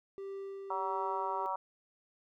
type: tone with tremolo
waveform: triangle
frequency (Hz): 392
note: G4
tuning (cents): 0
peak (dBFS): -37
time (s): 0.18-1.46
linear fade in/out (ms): 0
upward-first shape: sine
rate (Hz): 1.5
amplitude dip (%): 30
type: harmonic tone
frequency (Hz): 189.6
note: F#3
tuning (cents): +43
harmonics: 3 / 4 / 5 / 6 / 7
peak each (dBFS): -43 / -41 / -35 / -40 / -44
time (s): 0.7-1.56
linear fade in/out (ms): 5
effects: none